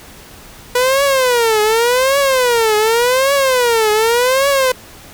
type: tone with vibrato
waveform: sawtooth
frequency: 487.9 Hz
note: B4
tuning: 21 cents flat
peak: -7 dBFS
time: 0.75-4.72 s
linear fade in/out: 5 ms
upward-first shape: triangle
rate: 0.87 Hz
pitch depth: 260 cents each way
effects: pink hiss -38 dBFS RMS until 5.13 s